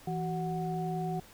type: tone cluster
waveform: sine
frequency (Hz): 165.6 / 376.5 / 738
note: E3 / F#4 / F#5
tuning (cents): +8 / +30 / -5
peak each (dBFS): -33 / -38 / -36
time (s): 0.07-1.2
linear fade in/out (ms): 5
effects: pink hiss -55 dBFS RMS until 1.33 s